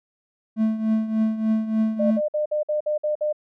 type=tone with tremolo; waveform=triangle; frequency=219.7 Hz; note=A3; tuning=2 cents flat; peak=-14 dBFS; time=0.56-2.21 s; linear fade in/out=50 ms; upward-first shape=triangle; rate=3.4 Hz; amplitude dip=75%
type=tone bursts; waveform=sine; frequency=603 Hz; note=D5; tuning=46 cents sharp; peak=-20 dBFS; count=8; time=1.99-3.328 s; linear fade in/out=10 ms; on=120 ms; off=54 ms
effects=none